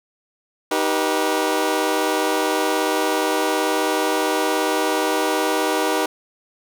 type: chord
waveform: 20% pulse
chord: Eb augmented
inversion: none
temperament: just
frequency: 311.1 / 388.9 / 486.1 Hz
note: Eb4 / G4 / B4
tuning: 0 / -14 / -28 cents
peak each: -18 dBFS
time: 0.71-6.06 s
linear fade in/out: 5 ms
effects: none